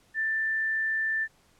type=tone; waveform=sine; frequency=1773 Hz; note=A6; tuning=13 cents sharp; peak=-25 dBFS; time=0.14-1.28 s; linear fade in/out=50 ms; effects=pink hiss -63 dBFS RMS until 1.59 s + low-pass 11000 Hz 12 dB/octave